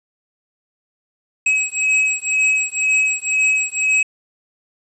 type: beating tone pair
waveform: square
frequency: 2552 / 2554 Hz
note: D#7 / D#7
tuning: +43 / +45 cents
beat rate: 2 Hz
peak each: -19 dBFS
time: 1.46-4.03 s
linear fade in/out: 5 ms
effects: resampled to 24000 Hz + 8-bit